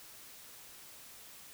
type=silence; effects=white hiss -53 dBFS RMS until 1.53 s